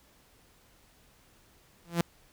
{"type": "tone with exponential growth", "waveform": "sawtooth", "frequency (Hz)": 170.2, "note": "F3", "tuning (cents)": -44, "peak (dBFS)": -17, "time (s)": [1.85, 2.01], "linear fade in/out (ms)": 0, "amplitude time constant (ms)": 33, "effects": ["pink hiss -62 dBFS RMS until 2.32 s"]}